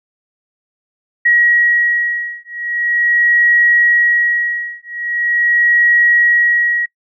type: beating tone pair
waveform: sine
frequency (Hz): 1905 / 1905.42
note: A#6 / A#6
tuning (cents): +37 / +37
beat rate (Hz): 0.42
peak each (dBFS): -14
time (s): 1.25-6.86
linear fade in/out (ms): 10
effects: noise-tail reverb RT60 0.1 s tail -24 dB re dry